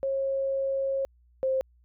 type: tone pair in turn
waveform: sine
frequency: 542 / 526.9 Hz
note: C#5 / C5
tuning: -39 / +12 cents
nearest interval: unison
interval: 49 cents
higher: first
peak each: -25 / -23 dBFS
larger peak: second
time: 0.03-1.05 / 1.43-1.61 s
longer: first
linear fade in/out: 0 ms
effects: added 60 Hz sine -58 dBFS peak until 1.84 s